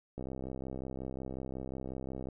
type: click train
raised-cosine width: 2 ms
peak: -27 dBFS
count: 139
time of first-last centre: 0.18-2.287 s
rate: 65.5 Hz
effects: none

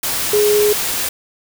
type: tone in noise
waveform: sine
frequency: 417.7 Hz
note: G#4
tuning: 10 cents sharp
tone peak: -11 dBFS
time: 0.33-0.73 s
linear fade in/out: 5 ms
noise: white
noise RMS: -20 dBFS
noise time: 0.03-1.09 s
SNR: +6 dB
effects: none

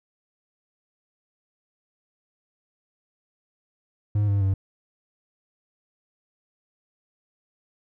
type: tone with pitch steps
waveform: triangle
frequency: 103.83 / 100.12 / 96.54 Hz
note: G#2 / G2 / G2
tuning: 0 / +37 / -26 cents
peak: -17 dBFS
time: 4.15-4.54 s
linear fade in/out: 5 ms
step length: 130 ms
effects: none

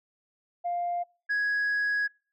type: tone pair in turn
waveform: sine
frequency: 700 / 1664.9 Hz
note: F5 / G#6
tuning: +4 / +4 cents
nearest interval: octave + minor third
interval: 1500 cents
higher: second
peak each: -26 / -22 dBFS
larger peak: second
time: 0.64-1.04 / 1.29-2.08 s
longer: second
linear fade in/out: 20 ms
effects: noise-tail reverb RT60 0.4 s tail -26 dB re dry + tanh soft clip ceiling -23 dBFS

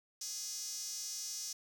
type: tone with high-pass filter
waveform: sawtooth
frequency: 415.9 Hz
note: G#4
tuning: 2 cents sharp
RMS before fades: -42 dBFS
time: 0.21-1.53 s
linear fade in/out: 5 ms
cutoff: 5800 Hz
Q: 4.7
effects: 11-bit

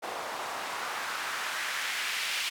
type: noise with band-pass filter sweep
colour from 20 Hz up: white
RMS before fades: -34 dBFS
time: 0.02-2.5 s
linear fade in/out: 20 ms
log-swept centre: 700 to 2600 Hz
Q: 1.4
effects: none

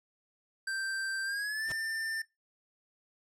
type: tone with pitch glide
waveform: square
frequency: 1568 to 1790.8 Hz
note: G6 to A6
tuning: 0 to +30 cents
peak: -33 dBFS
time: 0.67-2.22 s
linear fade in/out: 5 ms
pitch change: +230 cents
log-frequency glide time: 1.24-1.68 s
type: noise with exponential growth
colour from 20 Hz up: pink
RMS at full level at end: -35 dBFS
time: 1.65-1.72 s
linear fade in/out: 2 ms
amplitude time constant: 15 ms
effects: noise-tail reverb RT60 0.2 s tail -21 dB re dry + low-pass 11000 Hz 12 dB/octave

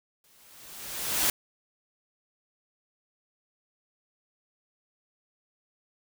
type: noise with exponential growth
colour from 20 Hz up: white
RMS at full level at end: -23 dBFS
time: 0.24-1.3 s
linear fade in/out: 2 ms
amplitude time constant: 230 ms
effects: none

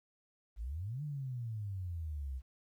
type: exponential two-way sweep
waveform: sine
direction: up then down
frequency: 49 to 152.3 to 62.8 Hz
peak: -37 dBFS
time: 0.56-2.42 s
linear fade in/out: 50 ms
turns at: 1.03 s
effects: 12-bit

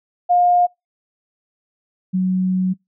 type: tone pair in turn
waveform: sine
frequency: 710 / 185.47 Hz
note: F5 / F#3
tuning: +28 / +4 cents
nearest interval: octave + major seventh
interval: 2324 cents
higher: first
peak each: -11 / -15 dBFS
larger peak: first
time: 0.29-0.67 / 2.13-2.74 s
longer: second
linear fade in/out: 20 ms
effects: noise-tail reverb RT60 0.2 s tail -26 dB re dry

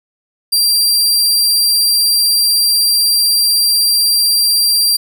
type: tone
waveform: sawtooth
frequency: 4729 Hz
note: D8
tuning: 11 cents sharp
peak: -7 dBFS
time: 0.52-4.97 s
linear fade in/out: 10 ms
effects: none

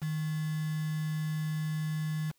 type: tone with quantisation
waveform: sine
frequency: 155.56 Hz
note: D#3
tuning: in tune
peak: -30 dBFS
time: 0.01-2.32 s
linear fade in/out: 20 ms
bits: 7
effects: white hiss -71 dBFS RMS until 2.38 s

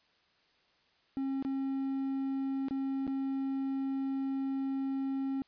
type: tone with dropouts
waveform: triangle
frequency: 270 Hz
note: C#4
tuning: 45 cents flat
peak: -29 dBFS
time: 1.17-5.42 s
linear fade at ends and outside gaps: 0 ms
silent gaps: 1.425-1.449 / 2.684-2.709 / 3.068-3.077 s
effects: white hiss -69 dBFS RMS until 5.47 s + resampled to 11025 Hz

